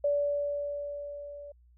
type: tone with level ramp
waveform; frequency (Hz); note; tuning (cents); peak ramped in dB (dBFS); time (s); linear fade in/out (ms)
sine; 577; D5; -31; -23 to -42; 0.04-1.52; 5
effects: added 60 Hz sine -57 dBFS peak until 1.77 s